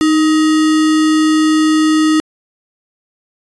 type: tone with sample-and-hold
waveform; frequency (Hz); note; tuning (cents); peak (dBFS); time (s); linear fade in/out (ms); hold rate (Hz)
sine; 311.1; D#4; 0; -8; 0.01-2.2; 0; 1575
effects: resampled to 22050 Hz